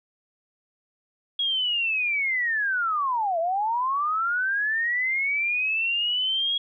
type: linear two-way sweep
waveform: sine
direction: down then up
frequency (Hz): 3322 to 644 to 3322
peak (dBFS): -22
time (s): 1.39-6.58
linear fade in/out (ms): 5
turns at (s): 3.39
effects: none